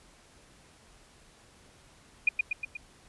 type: tone with echo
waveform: sine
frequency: 2442 Hz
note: D#7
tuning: 33 cents flat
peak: -18 dBFS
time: 2.27-2.29 s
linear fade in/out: 5 ms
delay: 120 ms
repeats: 4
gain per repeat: -4 dB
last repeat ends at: 2.77 s
effects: pink hiss -58 dBFS RMS until 3.08 s + resampled to 24000 Hz